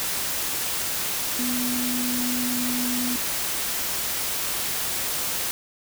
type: tone in noise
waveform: sine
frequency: 246.9 Hz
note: B3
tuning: in tune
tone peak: -26 dBFS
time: 1.39-3.16 s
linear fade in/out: 0 ms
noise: white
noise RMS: -27 dBFS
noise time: 0-5.51 s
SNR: -2 dB
effects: none